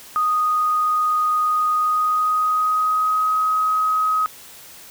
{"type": "tone with pitch glide", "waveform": "sine", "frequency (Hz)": [1241, 1264.9], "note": ["D#6", "D#6"], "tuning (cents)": [-5, 28], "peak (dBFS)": -16, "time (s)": [0.16, 4.26], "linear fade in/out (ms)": 0, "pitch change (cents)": 33, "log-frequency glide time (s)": [1.7, 3.38], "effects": ["white hiss -42 dBFS RMS until 4.9 s"]}